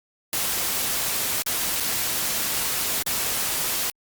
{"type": "noise with dropouts", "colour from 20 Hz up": "white", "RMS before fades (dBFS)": -25, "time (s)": [0.33, 3.9], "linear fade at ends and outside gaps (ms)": 1, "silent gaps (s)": [[1.423, 1.463], [1.801, 1.805], [3.026, 3.064]], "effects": ["Opus 48 kbps"]}